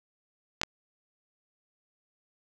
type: clicks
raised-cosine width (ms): 0.2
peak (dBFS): -8 / -10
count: 2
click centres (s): 0.615 / 0.634
effects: none